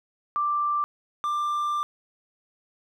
sine / triangle tone pair in turn, 1178 / 1185.5 Hz, D6 / D6, +5 / +16 cents, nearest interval unison, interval 11 cents, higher second, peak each -22 dBFS, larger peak neither, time 0.36-0.84 / 1.24-1.83 s, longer second, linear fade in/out 0 ms, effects none

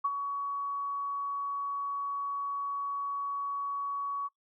sine tone with ADSR envelope, 1125 Hz, C#6, 25 cents sharp, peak -24 dBFS, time 0.04-4.29 s, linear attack 12 ms, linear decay 42 ms, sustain -7 dB, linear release 28 ms, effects noise-tail reverb RT60 0.1 s tail -19 dB re dry

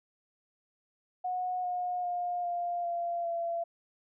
sine tone with pitch steps, 730 / 719.5 / 709.2 / 699.1 / 689 / 679.1 Hz, F#5 / F#5 / F5 / F5 / F5 / F5, -24 / -49 / +26 / +2 / -24 / -49 cents, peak -30 dBFS, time 1.24-3.64 s, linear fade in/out 10 ms, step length 400 ms, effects none

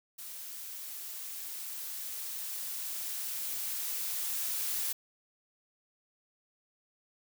blue noise with level ramp, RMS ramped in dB -44 to -33 dBFS, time 0.18-4.93 s, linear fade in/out 10 ms, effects none

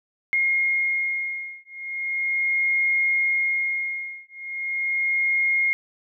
sine beating tone pair, 2142 / 2142.38 Hz, C7 / C7, +40 / +40 cents, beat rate 0.38 Hz, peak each -24 dBFS, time 0.33-5.73 s, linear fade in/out 0 ms, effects none

